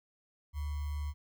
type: tone with sample-and-hold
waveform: sine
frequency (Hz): 73.42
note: D2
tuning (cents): 0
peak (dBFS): -33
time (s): 0.53-1.14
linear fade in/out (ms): 50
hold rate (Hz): 1050
effects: none